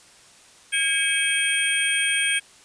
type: tone cluster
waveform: sine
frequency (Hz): 1628 / 2257 / 2556 / 3231 / 8850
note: G#6 / C#7 / D#7 / G#7 / C#9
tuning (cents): -35 / +31 / +46 / -48 / -4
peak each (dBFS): -26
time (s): 0.72-2.4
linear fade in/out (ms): 20
effects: white hiss -51 dBFS RMS until 2.64 s + resampled to 22050 Hz